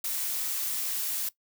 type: noise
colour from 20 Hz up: blue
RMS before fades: -31 dBFS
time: 0.04-1.29 s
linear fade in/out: 5 ms
effects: noise-tail reverb RT60 0.1 s tail -18 dB re dry